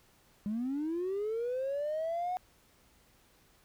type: linear sweep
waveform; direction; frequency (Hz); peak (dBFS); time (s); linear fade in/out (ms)
triangle; up; 200 to 740; -28; 0.46-2.37; 0
effects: tanh soft clip ceiling -28 dBFS + pink hiss -65 dBFS RMS until 3.64 s